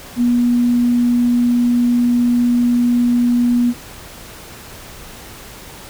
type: tone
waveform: sine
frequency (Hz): 241.7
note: B3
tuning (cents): -37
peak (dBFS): -11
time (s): 0.16-3.74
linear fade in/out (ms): 50
effects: pink hiss -36 dBFS RMS until 5.89 s